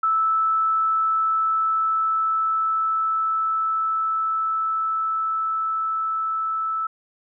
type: tone with level ramp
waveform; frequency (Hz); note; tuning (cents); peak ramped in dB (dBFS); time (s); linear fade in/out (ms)
sine; 1313; E6; -7; -17 to -22; 0.03-6.87; 5
effects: none